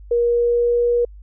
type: tone with pitch glide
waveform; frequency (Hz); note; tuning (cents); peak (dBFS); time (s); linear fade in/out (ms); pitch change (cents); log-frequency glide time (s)
sine; 474.8 to 478.9; A#4 to A#4; +32 to +47; -14; 0.11-1.05; 5; +15; 0.22-0.87
effects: added 50 Hz sine -37 dBFS peak until 1.22 s